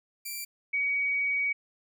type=tone pair in turn; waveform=5% pulse / sine; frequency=2349 / 2258 Hz; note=D7 / C#7; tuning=0 / +31 cents; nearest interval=minor second; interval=69 cents; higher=first; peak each=-25 dBFS; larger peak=neither; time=0.25-0.45 / 0.73-1.53 s; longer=second; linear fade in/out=10 ms; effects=none